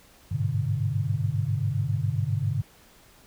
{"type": "tone cluster", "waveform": "sine", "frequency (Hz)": [99.2, 106.6, 126.8, 148.1], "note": ["G2", "G#2", "B2", "D3"], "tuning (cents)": [21, 46, 46, 15], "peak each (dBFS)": -29, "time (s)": [0.31, 2.62], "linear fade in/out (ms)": 10, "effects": ["pink hiss -55 dBFS RMS until 3.26 s"]}